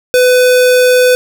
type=tone; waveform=square; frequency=501 Hz; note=B4; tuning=25 cents sharp; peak=-6 dBFS; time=0.14-1.15 s; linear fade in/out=0 ms; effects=none